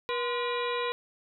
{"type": "harmonic tone with a mistuned harmonic", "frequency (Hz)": 482, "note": "B4", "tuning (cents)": -42, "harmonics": [1, 2, 3, 4, 5, 6, 7, 8], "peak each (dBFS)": [-31, -33, -41, -40, -38, -45, -44, -40], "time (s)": [0.09, 0.92], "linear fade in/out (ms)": 0, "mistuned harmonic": 2, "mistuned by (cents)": 110, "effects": []}